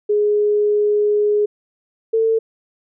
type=tone pair in turn; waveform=sine; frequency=416.8 / 448.2 Hz; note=G#4 / A4; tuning=+6 / +32 cents; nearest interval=minor second; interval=126 cents; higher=second; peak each=-13 dBFS; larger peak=neither; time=0.09-1.46 / 2.13-2.39 s; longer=first; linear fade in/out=10 ms; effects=none